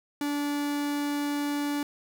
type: tone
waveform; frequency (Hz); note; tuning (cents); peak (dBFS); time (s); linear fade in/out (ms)
45% pulse; 289.7; D4; -24; -27; 0.21-1.83; 2
effects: none